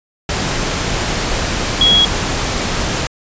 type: tone in noise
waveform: sine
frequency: 3322 Hz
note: G#7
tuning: in tune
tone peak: -8 dBFS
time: 1.81-2.05 s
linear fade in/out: 2 ms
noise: pink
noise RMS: -18 dBFS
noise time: 0.29-3.07 s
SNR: +7 dB
effects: resampled to 16000 Hz